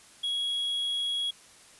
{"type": "tone", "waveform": "triangle", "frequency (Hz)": 3322, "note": "G#7", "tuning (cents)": 0, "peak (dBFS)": -26, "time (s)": [0.23, 1.31], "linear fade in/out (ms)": 10, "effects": ["white hiss -54 dBFS RMS until 1.79 s", "resampled to 24000 Hz"]}